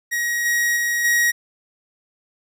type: tone with level steps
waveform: 45% pulse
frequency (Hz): 1896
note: A#6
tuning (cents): +29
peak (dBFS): -20 / -17 / -19 / -15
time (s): 0.11-1.32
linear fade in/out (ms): 20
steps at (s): 0.45 / 0.76 / 1.04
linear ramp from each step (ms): 10
effects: none